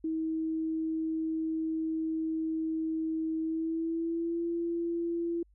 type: tone with pitch glide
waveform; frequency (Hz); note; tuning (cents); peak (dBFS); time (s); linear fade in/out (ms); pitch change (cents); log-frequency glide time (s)
sine; 320 to 339; D#4 to E4; +49 to +49; -29; 0.04-5.43; 5; +100; 3.41-4.44
effects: added 50 Hz sine -60 dBFS peak until 5.54 s